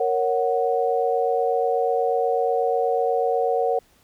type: chord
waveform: sine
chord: F# major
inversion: first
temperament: equal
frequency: 466.2 / 554.4 / 740 Hz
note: A#4 / C#5 / F#5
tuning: 0 / 0 / 0 cents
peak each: -22 / -25 / -23 dBFS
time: 0-3.79 s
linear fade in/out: 5 ms
effects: pink hiss -59 dBFS RMS until 4.03 s